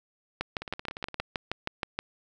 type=two click trains; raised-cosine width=0.3 ms; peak=-21 / -13 dBFS; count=11 / 11; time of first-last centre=0.62-1.201 / 0.41-1.99 s; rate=17.2 / 6.33 Hz; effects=none